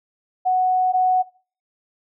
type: tone pair in turn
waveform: sine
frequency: 740 / 740 Hz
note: F#5 / F#5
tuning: 0 / 0 cents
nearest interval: unison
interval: 0 cents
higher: neither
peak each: -15 / -14 dBFS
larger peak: second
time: 0.45-0.93 / 0.93-1.23 s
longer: first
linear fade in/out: 20 ms
effects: noise-tail reverb RT60 0.4 s tail -20 dB re dry